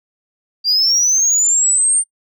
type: linear sweep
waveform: sine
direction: up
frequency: 4699 to 8870 Hz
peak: -9 dBFS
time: 0.64-2.04 s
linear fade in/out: 50 ms
effects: noise-tail reverb RT60 0.1 s tail -26 dB re dry + tanh soft clip ceiling -9 dBFS